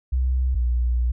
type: tone pair in turn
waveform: sine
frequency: 63.8 / 60.39 Hz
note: C2 / B1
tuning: -43 / -38 cents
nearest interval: minor second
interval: 95 cents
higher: first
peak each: -18 dBFS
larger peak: neither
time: 0.12-0.55 / 0.55-1.12 s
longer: second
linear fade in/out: 10 ms
effects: none